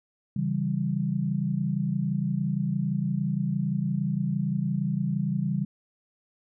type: chord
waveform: sine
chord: C# diminished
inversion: none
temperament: equal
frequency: 138.59 / 164.81 / 196 Hz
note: C#3 / E3 / G3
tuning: 0 / 0 / 0 cents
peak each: -29 / -29 / -28 dBFS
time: 0.36-5.65 s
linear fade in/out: 5 ms
effects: none